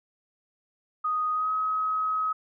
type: tone with pitch glide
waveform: sine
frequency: 1244.5 to 1272.1 Hz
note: D#6 to D#6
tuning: 0 to +38 cents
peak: -24 dBFS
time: 1.04-2.33 s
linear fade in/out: 10 ms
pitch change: +38 cents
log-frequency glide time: 1.33-1.51 s
effects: none